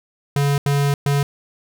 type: tone bursts at uneven times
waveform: square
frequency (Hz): 141.9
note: C#3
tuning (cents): +41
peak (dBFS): -16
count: 3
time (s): 0.36-0.58 / 0.66-0.94 / 1.06-1.23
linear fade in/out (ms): 2
effects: none